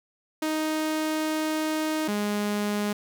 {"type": "tone pair in turn", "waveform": "sawtooth", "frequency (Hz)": [311.7, 207], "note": ["D#4", "G#3"], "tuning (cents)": [3, -5], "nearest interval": "perfect fifth", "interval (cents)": 708, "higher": "first", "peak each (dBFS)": -21, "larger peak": "neither", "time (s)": [[0.42, 2.08], [2.08, 2.93]], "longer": "first", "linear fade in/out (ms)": 5, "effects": []}